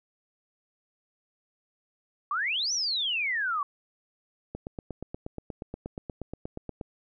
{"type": "exponential two-way sweep", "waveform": "sine", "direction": "up then down", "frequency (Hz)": [1108.7, 6050, 1108.7], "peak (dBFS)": -26, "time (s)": [2.31, 3.63], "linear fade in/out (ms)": 2, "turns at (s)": 2.73}
{"type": "click train", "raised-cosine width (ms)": 2, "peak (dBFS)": -22, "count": 20, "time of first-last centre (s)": [4.55, 6.812], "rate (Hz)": 8.4}
{"effects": []}